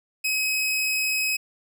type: tone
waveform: sawtooth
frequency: 2544 Hz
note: D#7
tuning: 38 cents sharp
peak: -19 dBFS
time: 0.24-1.37 s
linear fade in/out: 10 ms
effects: none